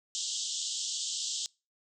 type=band-pass noise; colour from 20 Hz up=white; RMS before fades=-35 dBFS; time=0.15-1.46 s; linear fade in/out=0 ms; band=3000 to 7900 Hz; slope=96 dB/octave; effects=noise-tail reverb RT60 0.3 s tail -25 dB re dry